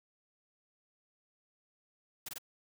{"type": "noise bursts", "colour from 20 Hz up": "white", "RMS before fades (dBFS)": -42, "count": 3, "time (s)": [2.26, 2.383], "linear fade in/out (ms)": 5, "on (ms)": 27, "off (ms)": 21, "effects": []}